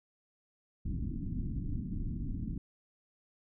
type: low-pass noise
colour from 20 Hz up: pink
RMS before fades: -36 dBFS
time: 0.85-2.58 s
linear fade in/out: 5 ms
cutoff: 290 Hz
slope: 48 dB/octave
effects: none